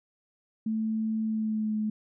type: tone with pitch glide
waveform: sine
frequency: 220 to 214.6 Hz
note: A3 to A3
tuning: 0 to -43 cents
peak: -26 dBFS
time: 0.66-1.9 s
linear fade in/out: 5 ms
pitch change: -43 cents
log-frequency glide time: 1.23-1.76 s
effects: none